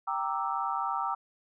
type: chord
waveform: sine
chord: E half-diminished seventh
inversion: first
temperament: equal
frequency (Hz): 784 / 932.3 / 1174.7 / 1318.5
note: G5 / Bb5 / D6 / E6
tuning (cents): 0 / 0 / 0 / 0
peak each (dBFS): -34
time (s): 0.07-1.15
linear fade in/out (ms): 10
effects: none